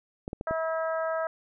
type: clicks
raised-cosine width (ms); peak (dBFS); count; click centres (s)
2; -20; 4; 0.279 / 0.331 / 0.411 / 0.51
type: harmonic tone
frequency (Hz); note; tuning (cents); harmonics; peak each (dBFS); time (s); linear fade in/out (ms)
323.2; E4; -34; 2 / 3 / 4 / 5 / 6; -28 / -38 / -34 / -38 / -48; 0.47-1.27; 2
effects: none